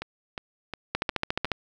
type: two click trains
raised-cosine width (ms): 0.3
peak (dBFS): -9 / -17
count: 9 / 5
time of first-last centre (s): 0.95-1.517 / 0.02-1.454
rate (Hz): 14.1 / 2.79
effects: none